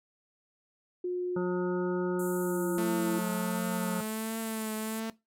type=tone with pitch glide; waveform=sine; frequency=359.3 to 333.3 Hz; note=F4 to E4; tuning=+49 to +19 cents; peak=-29 dBFS; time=1.04-3.19 s; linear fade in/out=5 ms; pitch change=-130 cents; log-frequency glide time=2.4-2.99 s
type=harmonic tone; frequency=180 Hz; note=F#3; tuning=47 cents flat; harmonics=1 / 3 / 5 / 7 / 8; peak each=-31 / -38 / -41 / -43 / -44 dBFS; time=1.36-4.01 s; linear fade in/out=5 ms
type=band-pass noise; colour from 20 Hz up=pink; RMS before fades=-45 dBFS; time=2.19-5 s; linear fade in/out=5 ms; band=6900 to 15000 Hz; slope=96 dB/octave
type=tone with vibrato; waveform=sawtooth; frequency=220.6 Hz; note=A3; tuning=5 cents sharp; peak=-29 dBFS; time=2.78-5.1 s; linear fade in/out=0 ms; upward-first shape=triangle; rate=1.4 Hz; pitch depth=33 cents each way
effects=noise-tail reverb RT60 0.2 s tail -18 dB re dry